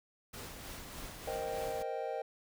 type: noise with tremolo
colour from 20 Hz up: pink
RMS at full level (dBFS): -45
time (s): 0.33-1.83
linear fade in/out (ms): 10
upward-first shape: sine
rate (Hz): 3.3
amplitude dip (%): 35
type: chord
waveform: triangle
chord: C minor seventh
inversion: third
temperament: equal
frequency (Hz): 466.2 / 523.3 / 622.3 / 784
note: Bb4 / C5 / Eb5 / G5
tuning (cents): 0 / 0 / 0 / 0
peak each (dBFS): -39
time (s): 1.27-2.22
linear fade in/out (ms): 5
effects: none